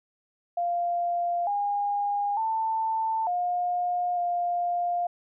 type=tone with pitch steps; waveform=sine; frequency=696 / 814 / 890 / 712 / 702 Hz; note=F5 / G#5 / A5 / F5 / F5; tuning=-6 / -35 / +20 / +33 / +9 cents; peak=-24 dBFS; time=0.57-5.07 s; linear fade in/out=5 ms; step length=900 ms; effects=none